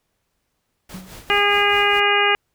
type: noise with tremolo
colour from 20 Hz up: pink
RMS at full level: -38 dBFS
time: 0.89-2 s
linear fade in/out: 5 ms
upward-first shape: sine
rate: 4.8 Hz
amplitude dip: 65%
type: tone with exponential decay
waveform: triangle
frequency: 186.5 Hz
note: F#3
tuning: 14 cents sharp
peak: -27 dBFS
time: 0.94-1.31 s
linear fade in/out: 0 ms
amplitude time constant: 79 ms
type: harmonic tone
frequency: 408 Hz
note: G#4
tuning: 31 cents flat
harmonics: 1 / 2 / 3 / 4 / 5 / 6 / 7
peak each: -22 / -22 / -22 / -22 / -22 / -22 / -22 dBFS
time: 1.3-2.35 s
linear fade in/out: 0 ms
effects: pink hiss -72 dBFS RMS until 2.54 s